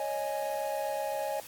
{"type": "chord", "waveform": "triangle", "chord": "C# suspended second", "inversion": "none", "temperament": "equal", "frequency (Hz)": [554.4, 622.3, 830.6], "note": ["C#5", "D#5", "G#5"], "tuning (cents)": [0, 0, 0], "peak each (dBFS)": -33, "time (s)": [0, 1.4], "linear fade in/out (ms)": 2, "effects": ["white hiss -48 dBFS RMS until 1.47 s", "AAC 64 kbps"]}